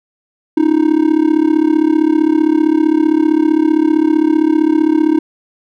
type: tone with amplitude modulation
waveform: triangle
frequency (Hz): 312.2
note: D#4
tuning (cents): +6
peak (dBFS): -3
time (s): 0.57-5.19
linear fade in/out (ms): 5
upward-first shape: sine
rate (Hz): 35.4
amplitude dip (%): 90
effects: none